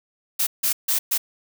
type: noise bursts at uneven times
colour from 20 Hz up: blue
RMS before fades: -21 dBFS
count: 4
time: 0.39-0.47 / 0.63-0.73 / 0.88-0.99 / 1.11-1.18 s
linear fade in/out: 10 ms
effects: none